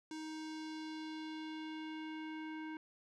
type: tone with low-pass filter sweep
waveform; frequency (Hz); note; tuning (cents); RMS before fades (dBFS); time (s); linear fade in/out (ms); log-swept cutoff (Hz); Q
square; 313.4; D#4; +13; -45; 0.11-2.77; 2; 6600 to 2000; 1.7
effects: none